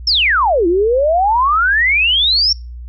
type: exponential two-way sweep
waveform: sine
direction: down then up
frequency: 5588 to 330.1 to 5588 Hz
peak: -10 dBFS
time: 0.07-2.53 s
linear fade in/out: 5 ms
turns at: 0.67 s
effects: noise-tail reverb RT60 0.3 s tail -26 dB re dry + added 60 Hz sine -27 dBFS peak until 2.88 s